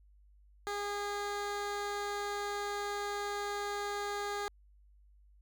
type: tone with notch filter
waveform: 15% pulse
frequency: 408.5 Hz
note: G#4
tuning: 29 cents flat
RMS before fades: -37 dBFS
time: 0.67-4.48 s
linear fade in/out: 0 ms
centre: 12000 Hz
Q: 1.1
effects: added 50 Hz sine -59 dBFS peak until 5.41 s